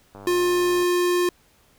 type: click train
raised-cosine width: 1 ms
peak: -27 dBFS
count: 69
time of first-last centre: 0.15-0.83 s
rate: 100 Hz
type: tone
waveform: square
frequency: 354.8 Hz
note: F4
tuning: 27 cents sharp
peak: -19 dBFS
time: 0.27-1.29 s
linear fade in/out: 2 ms
effects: pink hiss -59 dBFS RMS until 1.78 s